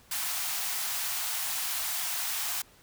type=high-pass noise; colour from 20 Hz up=white; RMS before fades=-32 dBFS; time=0.11-2.62 s; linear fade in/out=5 ms; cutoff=660 Hz; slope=96 dB/octave; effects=pink hiss -58 dBFS RMS until 2.82 s